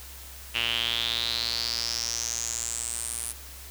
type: tone with band-pass filter sweep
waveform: sawtooth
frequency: 116.54 Hz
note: A#2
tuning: in tune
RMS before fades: -30 dBFS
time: 0.54-3.33 s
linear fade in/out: 20 ms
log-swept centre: 2800 to 10000 Hz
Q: 6.8
effects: added 66 Hz sine -45 dBFS peak until 3.7 s + white hiss -45 dBFS RMS until 3.7 s